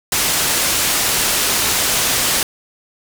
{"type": "low-pass noise", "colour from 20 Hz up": "white", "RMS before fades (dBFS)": -17, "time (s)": [0.12, 2.43], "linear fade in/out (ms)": 2, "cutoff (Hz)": 11000, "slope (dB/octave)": 12, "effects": []}